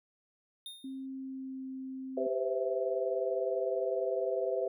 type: tone with exponential decay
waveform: square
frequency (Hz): 3662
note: A#7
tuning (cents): -32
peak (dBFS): -40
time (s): 0.66-1.06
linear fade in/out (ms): 1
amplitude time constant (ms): 86
type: tone with pitch glide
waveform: sine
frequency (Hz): 266.1 to 263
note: C4 to C4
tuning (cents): +29 to +9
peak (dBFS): -38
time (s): 0.84-2.27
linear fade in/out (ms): 5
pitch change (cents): -20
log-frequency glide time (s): 1.09-1.66
type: chord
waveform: sine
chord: C major seventh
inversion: second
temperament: equal with one note detuned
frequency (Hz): 392 / 503.4 / 523.3 / 659.3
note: G4 / B4 / C5 / E5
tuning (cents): 0 / +33 / 0 / 0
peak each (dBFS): -35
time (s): 2.17-4.68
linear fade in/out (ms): 5
effects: none